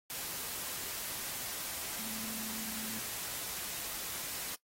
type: tone in noise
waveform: sine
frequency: 220.6 Hz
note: A3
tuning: 5 cents sharp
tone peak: -45 dBFS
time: 1.99-2.99 s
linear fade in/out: 0 ms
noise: white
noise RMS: -40 dBFS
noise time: 0.1-4.55 s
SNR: -8 dB
effects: noise-tail reverb RT60 0.1 s tail -19 dB re dry + AAC 48 kbps